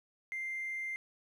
sine tone with hard clipping, 2093 Hz, C7, in tune, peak -36 dBFS, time 0.32-0.96 s, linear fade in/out 0 ms, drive 1 dB, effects none

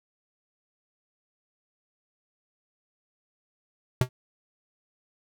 square tone with exponential decay, 126.6 Hz, B2, 43 cents sharp, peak -16 dBFS, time 4.01-4.09 s, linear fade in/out 2 ms, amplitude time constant 16 ms, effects none

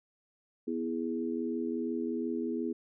sine chord, E major, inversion second, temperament equal, 246.9 / 329.6 / 415.3 Hz, B3 / E4 / G#4, 0 / 0 / 0 cents, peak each -34 / -35 / -37 dBFS, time 0.67-2.73 s, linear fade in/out 10 ms, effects none

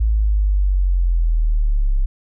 sine linear sweep, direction down, 55 to 32.7 Hz, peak -13 dBFS, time 0-2.06 s, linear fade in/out 10 ms, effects none

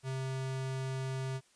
square tone, 132.2 Hz, C3, 18 cents sharp, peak -35 dBFS, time 0.03-1.41 s, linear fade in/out 50 ms, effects white hiss -67 dBFS RMS until 1.55 s + resampled to 22050 Hz

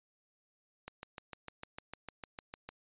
click train, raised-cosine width 0.3 ms, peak -27 dBFS, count 13, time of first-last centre 0.88-2.69 s, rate 6.63 Hz, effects resampled to 8000 Hz

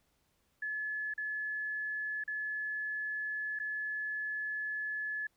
sine tone with dropouts, 1715 Hz, A6, 45 cents flat, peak -34 dBFS, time 0.62-5.27 s, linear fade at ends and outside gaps 5 ms, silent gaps 1.139-1.178 / 2.239-2.277 / 3.59-3.598 s, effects pink hiss -75 dBFS RMS until 5.36 s

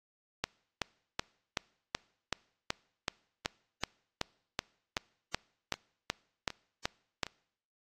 two click trains, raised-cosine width 0.2 ms, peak -24 / -12 dBFS, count 6 / 19, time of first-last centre 3.45-7.267 / 0.44-7.232 s, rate 1.31 / 2.65 Hz, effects noise-tail reverb RT60 0.7 s tail -26 dB re dry + AAC 48 kbps

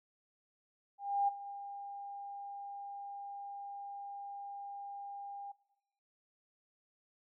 sine tone with ADSR envelope, 803 Hz, G5, 41 cents sharp, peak -27 dBFS, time 0.98-5.52 s, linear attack 300 ms, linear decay 15 ms, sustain -16 dB, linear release 8 ms, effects noise-tail reverb RT60 1.0 s tail -20 dB re dry

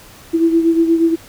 sine beating tone pair, 329.6 / 338 Hz, E4 / E4, 0 / +43 cents, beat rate 8.4 Hz, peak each -11 / -18 dBFS, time 0.33-1.16 s, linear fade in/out 20 ms, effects pink hiss -41 dBFS RMS until 1.28 s

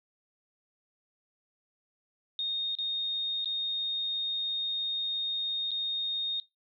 sine tone with dropouts, 3697 Hz, A#7, 15 cents flat, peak -29 dBFS, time 2.39-6.4 s, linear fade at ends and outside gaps 1 ms, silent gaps 2.752-2.786 / 3.446-3.457 / 5.708-5.715 s, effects noise-tail reverb RT60 0.2 s tail -21 dB re dry

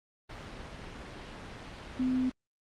sine tone in noise, 256 Hz, C4, 38 cents flat, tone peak -26 dBFS, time 1.99-2.3 s, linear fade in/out 10 ms, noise pink, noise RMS -43 dBFS, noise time 0.29-2.32 s, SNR +14 dB, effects low-pass 4000 Hz 12 dB/octave + Opus 32 kbps

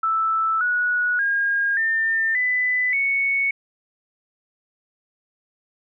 sine tone with pitch steps, 1318.5 / 1463 / 1623.3 / 1801.1 / 1998.5 / 2217 Hz, E6 / F#6 / G#6 / A6 / B6 / C#7, 0 / -20 / -40 / +40 / +20 / 0 cents, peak -18 dBFS, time 0.03-3.51 s, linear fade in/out 5 ms, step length 580 ms, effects none

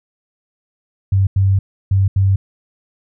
sine tone bursts at uneven times, 97 Hz, G2, 18 cents flat, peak -10 dBFS, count 4, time 1.12-1.27 / 1.36-1.59 / 1.91-2.08 / 2.16-2.36 s, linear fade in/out 5 ms, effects none

